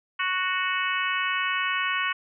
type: harmonic tone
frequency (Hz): 370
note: F#4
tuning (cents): 0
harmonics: 3 / 4 / 5 / 6 / 7 / 8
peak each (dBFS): -29 / -30 / -31 / -32 / -32 / -33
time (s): 0.19-2.13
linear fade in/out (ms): 10
effects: none